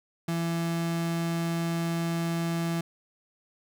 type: tone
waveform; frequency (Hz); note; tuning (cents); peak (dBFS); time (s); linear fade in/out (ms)
35% pulse; 167.5; E3; +28; -25; 0.28-2.81; 5
effects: none